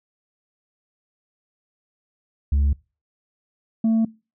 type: tone pair in turn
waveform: sine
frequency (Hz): 70.9 / 224.2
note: C#2 / A3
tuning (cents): +40 / +33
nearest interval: octave + minor sixth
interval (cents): 1993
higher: second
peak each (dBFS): -13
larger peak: neither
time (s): 2.52-2.73 / 3.84-4.05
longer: neither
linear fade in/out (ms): 5
effects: noise-tail reverb RT60 0.3 s tail -24 dB re dry + tanh soft clip ceiling -15 dBFS